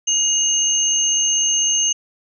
sine tone pair together, 2867 / 6338 Hz, F7 / G8, +45 / +18 cents, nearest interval octave + major second, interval 1373 cents, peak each -21 / -16 dBFS, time 0.07-1.93 s, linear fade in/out 10 ms, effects none

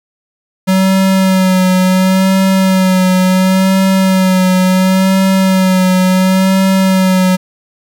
square tone with vibrato, 187.9 Hz, F#3, 27 cents sharp, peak -8 dBFS, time 0.67-7.37 s, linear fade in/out 20 ms, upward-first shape sine, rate 0.71 Hz, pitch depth 30 cents each way, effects 8-bit

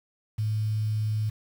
sine tone with quantisation, 107.9 Hz, A2, 33 cents flat, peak -24 dBFS, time 0.38-1.3 s, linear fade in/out 10 ms, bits 8, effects none

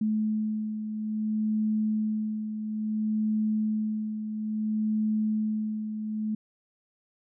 sine beating tone pair, 215.4 / 215.99 Hz, A3 / A3, -37 / -32 cents, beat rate 0.59 Hz, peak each -26 / -34 dBFS, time 0.01-6.35 s, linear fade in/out 5 ms, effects none

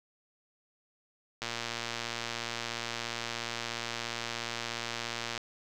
click train, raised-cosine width 0.2 ms, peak -17 dBFS, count 464, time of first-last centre 1.42-5.377 s, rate 117 Hz, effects none

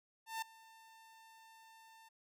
sawtooth tone with ADSR envelope, 896 Hz, A5, 31 cents sharp, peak -33 dBFS, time 0.26-2.09 s, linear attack 160 ms, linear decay 5 ms, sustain -22 dB, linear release 11 ms, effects none

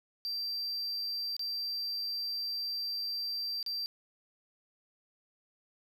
triangle tone with dropouts, 4701 Hz, D8, 1 cent sharp, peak -32 dBFS, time 0.25-3.86 s, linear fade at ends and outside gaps 0 ms, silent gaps 1.366-1.394 / 3.628-3.663 s, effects none

